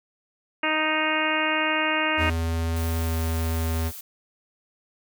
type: harmonic tone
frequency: 311.1 Hz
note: D#4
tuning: in tune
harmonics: 1 / 2 / 3 / 4 / 5 / 6 / 7 / 8 / 9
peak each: -30 / -30 / -30 / -30 / -30 / -30 / -30 / -30 / -30 dBFS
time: 0.63-2.3 s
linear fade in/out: 5 ms
type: tone with pitch glide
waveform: square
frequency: 82.5 to 81.74 Hz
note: E2 to E2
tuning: +2 to -14 cents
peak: -24 dBFS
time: 2.17-3.92 s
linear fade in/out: 50 ms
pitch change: -16 cents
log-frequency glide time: 2.94-3.17 s
type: noise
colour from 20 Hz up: blue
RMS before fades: -39 dBFS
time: 2.76-4.01 s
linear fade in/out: 5 ms
effects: none